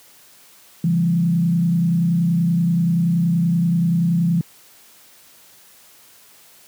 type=tone with frequency modulation; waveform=sine; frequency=170 Hz; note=F3; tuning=46 cents flat; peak=-14 dBFS; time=0.84-4.41 s; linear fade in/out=2 ms; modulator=30.5 Hz; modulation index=0.65; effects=white hiss -49 dBFS RMS until 6.67 s + high-pass 100 Hz 12 dB/octave